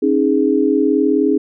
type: chord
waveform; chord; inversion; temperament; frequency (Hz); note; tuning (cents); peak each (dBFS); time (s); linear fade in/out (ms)
sine; C# suspended second; none; equal with one note detuned; 271.9 / 311.1 / 415.3; C#4 / D#4 / G#4; -33 / 0 / 0; -16; 0.02-1.38; 10
effects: none